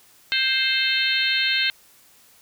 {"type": "harmonic tone with a mistuned harmonic", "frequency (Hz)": 526, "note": "C5", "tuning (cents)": 9, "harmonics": [3, 4, 5, 6, 7, 8], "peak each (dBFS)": [-26, -26, -26, -26, -26, -26], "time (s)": [0.32, 1.7], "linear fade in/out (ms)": 0, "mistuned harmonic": 6, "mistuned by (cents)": -34, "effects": ["white hiss -54 dBFS RMS until 2.41 s"]}